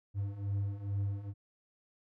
triangle beating tone pair, 98.5 / 100.8 Hz, G2 / G2, +9 / +49 cents, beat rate 2.3 Hz, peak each -36 / -32 dBFS, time 0.14-1.34 s, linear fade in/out 50 ms, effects none

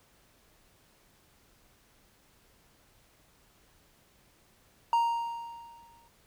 triangle tone with exponential decay, 932.3 Hz, A#5, in tune, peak -19 dBFS, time 4.93-6.08 s, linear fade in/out 1 ms, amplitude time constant 250 ms, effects pink hiss -64 dBFS RMS until 6.26 s

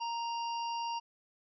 harmonic tone with a mistuned harmonic, 932.3 Hz, A#5, in tune, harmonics 1 / 3 / 5 / 6, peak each -34 / -44 / -48 / -50 dBFS, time 0-1 s, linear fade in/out 20 ms, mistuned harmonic 5, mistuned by +29 cents, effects none

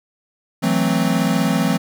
square chord, F# half-diminished seventh, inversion third, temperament equal, 164.81 / 185 / 220 / 261.6 Hz, E3 / F#3 / A3 / C4, 0 / 0 / 0 / 0 cents, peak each -22 dBFS, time 0.62-1.78 s, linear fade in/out 20 ms, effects none

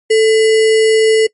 sine tone with sample-and-hold, 440 Hz, A4, in tune, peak -6 dBFS, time 0.1-1.27 s, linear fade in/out 10 ms, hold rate 2450 Hz, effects noise-tail reverb RT60 0.1 s tail -24 dB re dry + MP3 48 kbps

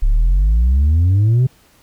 sine exponential sweep, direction up, 33.3 to 132.1 Hz, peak -7 dBFS, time 0.02-1.47 s, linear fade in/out 10 ms, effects tanh soft clip ceiling -9 dBFS + pink hiss -52 dBFS RMS until 1.82 s

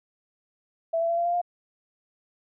sine tone with pitch steps, 661 / 669.5 / 678 / 686.7 / 695.5 / 704.4 Hz, E5 / E5 / E5 / F5 / F5 / F5, +5 / +27 / +49 / -29 / -7 / +15 cents, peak -22 dBFS, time 0.93-1.416 s, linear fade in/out 10 ms, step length 81 ms, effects none

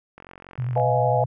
click train, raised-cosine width 0.5 ms, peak -27 dBFS, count 29, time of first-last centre 0.18-0.798 s, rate 45.3 Hz
sine tone with vibrato, 123.47 Hz, B2, in tune, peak -23 dBFS, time 0.58-1.26 s, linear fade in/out 10 ms, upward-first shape sine, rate 11 Hz, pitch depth 57 cents each way
sine chord, F half-diminished seventh, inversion second, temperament just, 502.9 / 628.6 / 698.5 / 838.1 Hz, Cb5 / Eb5 / F5 / Ab5, +31 / +18 / 0 / +16 cents, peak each -24 dBFS, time 0.76-1.24 s, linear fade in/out 2 ms
effects none

